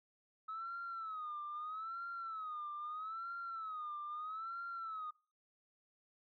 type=tone with vibrato; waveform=sine; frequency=1282 Hz; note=E6; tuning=49 cents flat; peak=-40 dBFS; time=0.48-5.11 s; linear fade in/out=10 ms; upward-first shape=sine; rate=0.78 Hz; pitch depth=130 cents each way; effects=noise-tail reverb RT60 0.4 s tail -24 dB re dry + tanh soft clip ceiling -37 dBFS